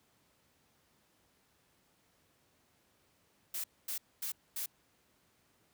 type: noise bursts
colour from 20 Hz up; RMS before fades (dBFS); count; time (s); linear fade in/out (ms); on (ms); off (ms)
blue; -38; 4; 3.54-4.66; 5; 100; 240
effects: pink hiss -71 dBFS RMS until 5.73 s + high-pass 80 Hz 12 dB/octave